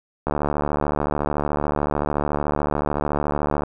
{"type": "click train", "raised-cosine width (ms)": 1, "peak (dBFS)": -8, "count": 249, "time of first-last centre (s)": [0.27, 3.635], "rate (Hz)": 73.7, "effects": []}